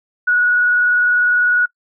sine tone with vibrato, 1462 Hz, F#6, 21 cents flat, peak -11 dBFS, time 0.27-1.66 s, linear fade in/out 10 ms, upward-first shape triangle, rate 20 Hz, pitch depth 25 cents each way, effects noise-tail reverb RT60 0.1 s tail -24 dB re dry

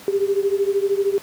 sine beating tone pair, 392.5 / 405.5 Hz, G4 / G#4, +2 / -41 cents, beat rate 13 Hz, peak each -19 / -21 dBFS, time 0.08-1.18 s, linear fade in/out 0 ms, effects pink hiss -41 dBFS RMS until 1.22 s + high-pass 150 Hz 12 dB/octave

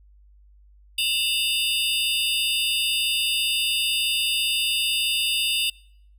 square tone cluster, 2691 / 2914 / 3625 / 4820 Hz, E7 / F#7 / A#7 / D8, +35 / -27 / -49 / +44 cents, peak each -28 / -26 / -27 / -31 dBFS, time 0.98-5.7 s, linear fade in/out 5 ms, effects noise-tail reverb RT60 0.7 s tail -26 dB re dry + added 50 Hz sine -50 dBFS peak until 6.18 s

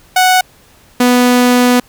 sawtooth tone pair in turn, 740 / 246.9 Hz, F#5 / B3, 0 / 0 cents, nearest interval octave + perfect fifth, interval 1900 cents, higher first, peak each -3 dBFS, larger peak neither, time 0.16-0.41 / 1-1.8 s, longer second, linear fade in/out 5 ms, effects pink hiss -46 dBFS RMS until 1.88 s

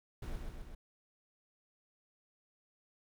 brown noise with echo, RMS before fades -40 dBFS, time 0.22-0.36 s, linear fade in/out 5 ms, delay 130 ms, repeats 3, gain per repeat -3 dB, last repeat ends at 0.75 s, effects none

